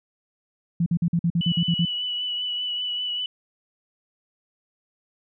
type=tone bursts; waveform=sine; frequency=170 Hz; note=F3; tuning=46 cents flat; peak=-18 dBFS; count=10; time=0.8-1.852 s; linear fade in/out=5 ms; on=62 ms; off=48 ms
type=tone with vibrato; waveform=sine; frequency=2960 Hz; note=F#7; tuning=in tune; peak=-25 dBFS; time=1.41-3.26 s; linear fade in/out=2 ms; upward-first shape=triangle; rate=5.1 Hz; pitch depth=25 cents each way
effects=none